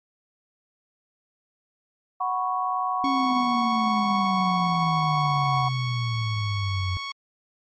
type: chord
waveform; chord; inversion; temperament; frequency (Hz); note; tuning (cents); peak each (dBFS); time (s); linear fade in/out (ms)
sine; F# suspended fourth; none; equal; 740 / 987.8 / 1108.7; F#5 / B5 / C#6; 0 / 0 / 0; -27 / -30 / -26; 2.2-5.69; 10
type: exponential sweep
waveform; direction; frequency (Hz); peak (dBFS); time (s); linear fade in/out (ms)
sine; down; 275.9 to 90.3; -24; 3.04-6.97; 0
type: tone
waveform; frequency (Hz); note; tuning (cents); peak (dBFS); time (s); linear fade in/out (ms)
15% pulse; 1108.7; C#6; 0; -24; 3.04-7.12; 5
effects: low-pass 11000 Hz 12 dB/octave + MP3 32 kbps